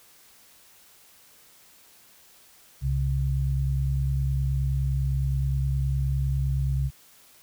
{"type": "tone pair together", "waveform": "sine", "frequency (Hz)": [65.31, 135], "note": ["C2", "C#3"], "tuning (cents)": [-3, -45], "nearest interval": "octave + minor second", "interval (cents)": 1258, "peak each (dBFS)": [-25, -25], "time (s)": [2.81, 6.91], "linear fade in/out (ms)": 50, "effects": ["white hiss -55 dBFS RMS until 7.42 s"]}